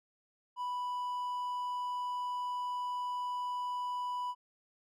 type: tone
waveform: triangle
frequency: 988 Hz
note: B5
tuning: in tune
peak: -32 dBFS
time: 0.56-4.35 s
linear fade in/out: 50 ms
effects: none